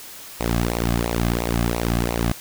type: tone with flanger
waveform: sawtooth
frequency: 58.27 Hz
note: A#1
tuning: in tune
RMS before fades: -22 dBFS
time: 0.4-2.32 s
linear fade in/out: 0 ms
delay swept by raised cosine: 0.6 to 2.2 ms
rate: 2.9 Hz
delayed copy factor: -0.75
effects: white hiss -39 dBFS RMS until 2.4 s